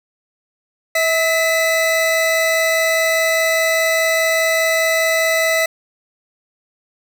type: tone pair together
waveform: 40% pulse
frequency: 646.7 / 2005 Hz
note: E5 / B6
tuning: -33 / +26 cents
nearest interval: octave + minor sixth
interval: 1959 cents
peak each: -16 dBFS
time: 0.95-5.66 s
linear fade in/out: 5 ms
effects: none